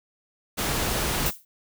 pink noise, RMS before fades -26 dBFS, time 0.57-1.31 s, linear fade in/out 20 ms
violet noise with exponential decay, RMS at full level -24 dBFS, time 1.26-1.45 s, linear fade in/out 2 ms, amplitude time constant 41 ms
effects none

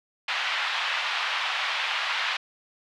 white band-pass noise, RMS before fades -28 dBFS, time 0.28-2.37 s, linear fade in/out 5 ms, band 800 to 3400 Hz, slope 24 dB/octave, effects none

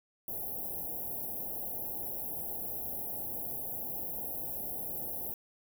white band-stop noise, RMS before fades -38 dBFS, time 0.28-5.34 s, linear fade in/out 2 ms, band 860 to 11000 Hz, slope 96 dB/octave, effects none

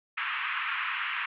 pink band-pass noise, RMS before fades -32 dBFS, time 0.17-1.26 s, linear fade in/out 10 ms, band 1100 to 2900 Hz, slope 48 dB/octave, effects none

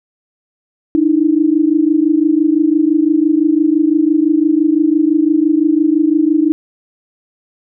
sine tone pair together, 297.8 / 323.7 Hz, D4 / E4, +24 / -31 cents, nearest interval minor second, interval 145 cents, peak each -12 dBFS, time 0.95-6.52 s, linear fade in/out 0 ms, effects none

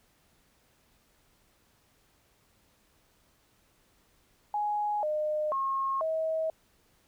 sine tone with pitch steps, 834 / 609 / 1080 / 640 Hz, G#5 / D#5 / C#6 / D#5, +7 / -37 / -45 / +49 cents, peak -27 dBFS, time 4.54-6.5 s, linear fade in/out 2 ms, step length 490 ms, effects pink hiss -67 dBFS RMS until 7.07 s

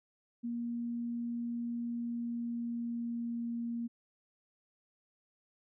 sine tone with pitch glide, 236.4 to 234.5 Hz, A#3 to A#3, +24 to +11 cents, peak -34 dBFS, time 0.43-3.88 s, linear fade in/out 20 ms, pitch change -13 cents, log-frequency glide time 1.86-3.48 s, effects none

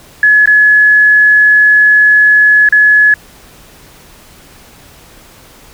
sine tone with dropouts, 1700 Hz, G#6, 40 cents sharp, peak -3 dBFS, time 0.23-3.14 s, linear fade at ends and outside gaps 2 ms, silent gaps 0.458-0.474 / 2.689-2.724 s, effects pink hiss -39 dBFS RMS until 5.73 s

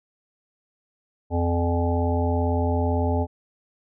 harmonic tone with a mistuned harmonic, 85.8 Hz, F2, 30 cents flat, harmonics 1 / 3 / 5 / 7 / 9 / 10, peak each -22 / -27 / -29 / -30 / -32 / -32 dBFS, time 1.3-3.27 s, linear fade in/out 50 ms, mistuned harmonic 10, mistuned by -16 cents, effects none

